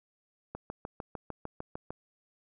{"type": "click train", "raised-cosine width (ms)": 1, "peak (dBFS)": -24, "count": 10, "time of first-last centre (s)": [0.55, 1.905], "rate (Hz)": 6.64, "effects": []}